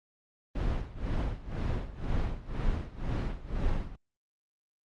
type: noise with tremolo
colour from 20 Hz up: brown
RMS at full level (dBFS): -28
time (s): 0.55-3.96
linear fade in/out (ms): 5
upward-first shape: sine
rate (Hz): 2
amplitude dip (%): 85
effects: low-pass 4000 Hz 12 dB/octave + Opus 24 kbps